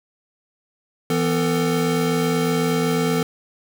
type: tone cluster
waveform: square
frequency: 165.3 / 250.7 / 447.8 Hz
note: E3 / B3 / A4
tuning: +5 / +26 / +30 cents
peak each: -23 / -24 / -23 dBFS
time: 1.1-3.23 s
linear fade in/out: 2 ms
effects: none